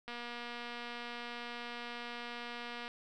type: click train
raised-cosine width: 0.3 ms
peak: -28 dBFS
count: 670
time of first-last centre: 0.08-2.879 s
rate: 239 Hz
effects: none